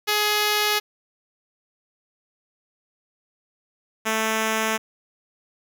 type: tone pair in turn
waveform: 5% pulse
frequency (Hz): 419.8 / 220.3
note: G#4 / A3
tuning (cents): +19 / +2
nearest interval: major seventh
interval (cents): 1117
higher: first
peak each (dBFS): -8 / -10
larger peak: first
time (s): 0.07-0.8 / 4.05-4.78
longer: neither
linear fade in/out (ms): 20
effects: none